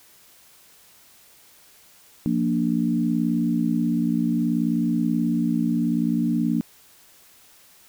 sine chord, Bb major, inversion second, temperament equal, 174.61 / 233.1 / 293.7 Hz, F3 / Bb3 / D4, 0 / 0 / 0 cents, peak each -25 / -22 / -25 dBFS, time 2.26-6.61 s, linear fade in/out 0 ms, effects white hiss -53 dBFS RMS until 7.88 s

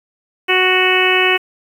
harmonic tone, 370 Hz, F#4, in tune, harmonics 1 / 2 / 3 / 4 / 5 / 6 / 7 / 8, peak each -17 / -22 / -22 / -23 / -19 / -19 / -17 / -19 dBFS, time 0.48-1.38 s, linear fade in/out 20 ms, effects 7-bit

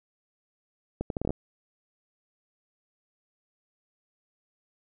accelerating click train, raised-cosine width 2 ms, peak -16 dBFS, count 8, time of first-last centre 1.01-1.306 s, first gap 92 ms, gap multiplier 0.72, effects none

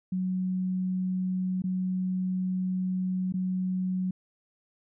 sine tone with dropouts, 185 Hz, F#3, in tune, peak -26 dBFS, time 0.12-4.11 s, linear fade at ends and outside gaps 5 ms, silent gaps 1.621-1.639 / 3.324-3.339 s, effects none

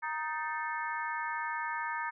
harmonic tone with a mistuned harmonic, 311.1 Hz, D#4, in tune, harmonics 3 / 4 / 5 / 6 / 7, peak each -36 / -40 / -41 / -39 / -44 dBFS, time 0.02-2.11 s, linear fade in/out 20 ms, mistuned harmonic 6, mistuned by -93 cents, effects none

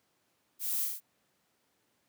violet noise with echo, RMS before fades -35 dBFS, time 0.59-0.88 s, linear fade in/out 50 ms, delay 42 ms, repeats 3, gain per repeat -2 dB, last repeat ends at 1.006 s, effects pink hiss -74 dBFS RMS until 2.08 s + high-pass 150 Hz 12 dB/octave

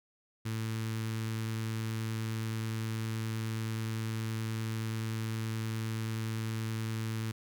sawtooth tone with notch filter, 111.3 Hz, A2, 20 cents sharp, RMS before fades -35 dBFS, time 0.45-7.32 s, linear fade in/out 10 ms, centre 650 Hz, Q 0.73, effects none

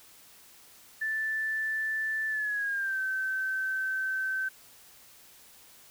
sine tone with pitch glide, 1760 to 1541 Hz, A6 to G6, 0 to -30 cents, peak -28 dBFS, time 1.01-4.49 s, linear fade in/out 10 ms, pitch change -230 cents, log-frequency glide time 2.28-3 s, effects white hiss -55 dBFS RMS until 5.9 s

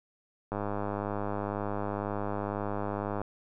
click train, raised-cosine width 1 ms, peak -19 dBFS, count 276, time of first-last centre 0.52-3.216 s, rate 102 Hz, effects none

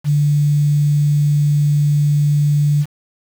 sine tone with quantisation, 146.6 Hz, D3, 3 cents flat, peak -11 dBFS, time 0.04-2.86 s, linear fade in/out 50 ms, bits 6, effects none

